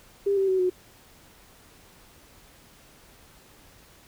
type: tone with pitch steps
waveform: sine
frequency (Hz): 399.1 / 387.5 / 376.3 / 365.3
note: G4 / G4 / F#4 / F#4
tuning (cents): +31 / -20 / +29 / -22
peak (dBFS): -20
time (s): 0.26-0.7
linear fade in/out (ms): 10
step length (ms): 110
effects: pink hiss -54 dBFS RMS until 4.07 s